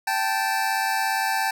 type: tone pair together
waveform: 25% pulse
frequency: 780 / 877.3 Hz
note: G5 / A5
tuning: -9 / -5 cents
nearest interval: major second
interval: 204 cents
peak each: -21 dBFS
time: 0.07-1.51 s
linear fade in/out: 5 ms
effects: none